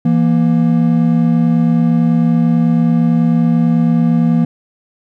triangle tone pair together, 166.81 / 235.9 Hz, E3 / A#3, +21 / +21 cents, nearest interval tritone, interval 600 cents, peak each -10 dBFS, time 0.05-4.45 s, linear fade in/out 5 ms, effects none

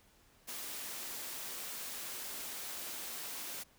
white high-pass noise, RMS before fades -43 dBFS, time 0.47-3.64 s, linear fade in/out 20 ms, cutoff 190 Hz, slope 24 dB/octave, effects pink hiss -66 dBFS RMS until 3.78 s

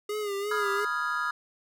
square tone with vibrato, 410.5 Hz, G#4, 20 cents flat, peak -30 dBFS, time 0.09-0.85 s, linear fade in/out 5 ms, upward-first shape sine, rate 2.8 Hz, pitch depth 64 cents each way
triangle chord, F half-diminished seventh, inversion second, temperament equal, 987.8 / 1244.5 / 1396.9 / 1661.2 Hz, Cb6 / Eb6 / F6 / Ab6, 0 / 0 / 0 / 0 cents, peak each -35 / -29 / -30 / -32 dBFS, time 0.51-1.31 s, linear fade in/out 5 ms
effects none

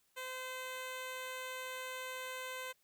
10% pulse tone, 514 Hz, C5, 31 cents flat, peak -33 dBFS, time 0.16-2.73 s, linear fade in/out 20 ms, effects white hiss -75 dBFS RMS until 2.83 s

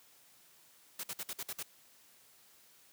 white noise bursts, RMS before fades -40 dBFS, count 7, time 0.99-1.629 s, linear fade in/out 5 ms, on 45 ms, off 54 ms, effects white hiss -63 dBFS RMS until 2.92 s + high-pass 100 Hz 12 dB/octave

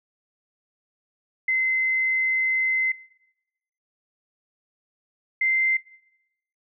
sine tone pair in turn, 2059 / 2081 Hz, C7 / C7, -28 / -10 cents, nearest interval unison, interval 18 cents, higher second, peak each -19 dBFS, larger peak neither, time 1.48-2.92 / 5.41-5.77 s, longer first, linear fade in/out 5 ms, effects noise-tail reverb RT60 0.9 s tail -21 dB re dry

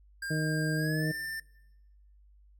square tone with pitch glide, 1603 to 1788.9 Hz, G6 to A6, +38 to +28 cents, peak -35 dBFS, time 0.22-1.4 s, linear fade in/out 5 ms, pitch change +190 cents, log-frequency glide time 0.76-1.09 s
harmonic tone, 155.56 Hz, D#3, in tune, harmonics 1 / 2 / 3 / 4, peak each -29 / -35 / -39 / -41 dBFS, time 0.3-1.12 s, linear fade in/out 10 ms
effects noise-tail reverb RT60 1.0 s tail -23 dB re dry + added 50 Hz sine -56 dBFS peak until 2.59 s

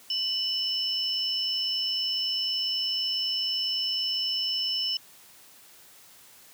sine tone pair together, 2970 / 5292 Hz, F#7 / E8, +6 / +6 cents, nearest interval minor seventh, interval 1000 cents, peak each -29 / -28 dBFS, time 0.1-4.97 s, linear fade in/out 2 ms, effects white hiss -53 dBFS RMS until 6.53 s + high-pass 80 Hz 12 dB/octave

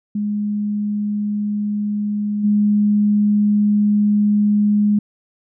sine tone with level steps, 207.7 Hz, G#3, in tune, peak -18 / -12 dBFS, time 0.15-4.99 s, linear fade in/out 5 ms, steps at 2.43 s, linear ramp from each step 20 ms, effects none

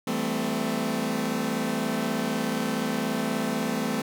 sawtooth chord, A minor seventh, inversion second, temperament equal with one note detuned, 164.81 / 196 / 220 / 256.7 Hz, E3 / G3 / A3 / C4, 0 / 0 / 0 / -33 cents, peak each -31 / -30 / -25 / -26 dBFS, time 0.07-4.02 s, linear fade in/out 5 ms, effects none

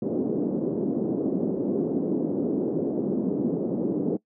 pink band-pass noise, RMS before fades -26 dBFS, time 0.02-4.17 s, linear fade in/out 5 ms, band 210 to 420 Hz, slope 24 dB/octave, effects noise-tail reverb RT60 0.1 s tail -21 dB re dry

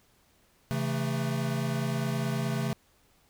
square chord, A major, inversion first, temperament equal with one note detuned, 135.19 / 164.81 / 220 Hz, C#3 / E3 / A3, -43 / 0 / 0 cents, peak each -31 / -35 / -34 dBFS, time 0.71-2.73 s, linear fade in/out 0 ms, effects pink hiss -65 dBFS RMS until 3.29 s

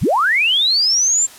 sine linear sweep, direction up, 36.71 to 7459 Hz, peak -12 dBFS, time 0.01-1.27 s, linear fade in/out 20 ms, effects white hiss -40 dBFS RMS until 1.38 s + low-pass 12000 Hz 12 dB/octave

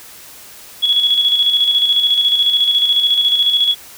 sine tone with tremolo, 3364 Hz, G#7, 22 cents sharp, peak -9 dBFS, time 0.82-3.75 s, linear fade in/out 20 ms, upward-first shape square, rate 14 Hz, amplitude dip 45%, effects white hiss -38 dBFS RMS until 3.97 s

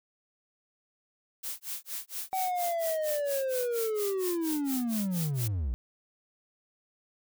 blue noise with tremolo, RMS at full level -35 dBFS, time 1.43-5.48 s, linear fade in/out 10 ms, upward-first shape sine, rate 4.3 Hz, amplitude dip 100%
triangle linear sweep, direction down, 764 to 53.8 Hz, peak -26 dBFS, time 2.33-5.74 s, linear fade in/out 0 ms
effects none

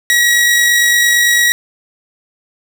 sawtooth tone with amplitude modulation, 1913 Hz, A#6, 44 cents sharp, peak -4 dBFS, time 0.1-1.52 s, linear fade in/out 0 ms, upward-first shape sine, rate 48.9 Hz, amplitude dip 25%, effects none

